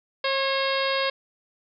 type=harmonic tone with a mistuned harmonic; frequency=540 Hz; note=C#5; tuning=45 cents flat; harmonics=1 / 2 / 3 / 4 / 5 / 6 / 7 / 8 / 9; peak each=-26 / -29 / -31 / -32 / -33 / -34 / -34 / -35 / -36 dBFS; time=0.24-1.1 s; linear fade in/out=5 ms; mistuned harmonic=3; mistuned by=+25 cents; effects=none